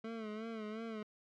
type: tone with vibrato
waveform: 25% pulse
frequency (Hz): 220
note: A3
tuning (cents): 0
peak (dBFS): -37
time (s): 0.04-1.03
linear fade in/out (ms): 5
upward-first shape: sine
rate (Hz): 2.8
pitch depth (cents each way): 70
effects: low-pass 3000 Hz 12 dB/octave + MP3 96 kbps